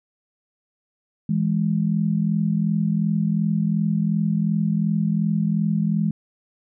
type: tone pair together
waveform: sine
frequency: 164.45 / 207.2 Hz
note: E3 / G#3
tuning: -4 / -4 cents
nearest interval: major third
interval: 400 cents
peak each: -21 dBFS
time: 1.29-6.11 s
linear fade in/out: 5 ms
effects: none